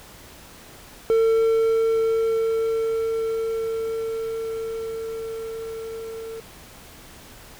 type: tone with level ramp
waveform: triangle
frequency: 450.4 Hz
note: A4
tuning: 40 cents sharp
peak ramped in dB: -13 to -30 dBFS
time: 1.1-6.4 s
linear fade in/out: 0 ms
effects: pink hiss -45 dBFS RMS until 7.59 s